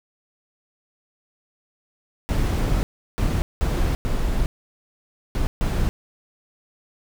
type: noise bursts at uneven times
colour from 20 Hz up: brown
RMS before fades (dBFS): -21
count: 6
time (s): 2.29-2.83 / 3.18-3.42 / 3.61-3.95 / 4.05-4.46 / 5.35-5.47 / 5.61-5.89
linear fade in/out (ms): 0
effects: none